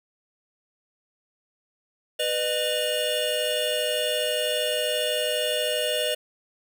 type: tone cluster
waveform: square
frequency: 496.7 / 609 / 2853 / 3479 Hz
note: B4 / D#5 / F7 / A7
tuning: +10 / -37 / +36 / -20 cents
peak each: -30 / -28 / -29 / -36 dBFS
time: 2.19-6.15 s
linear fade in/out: 10 ms
effects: none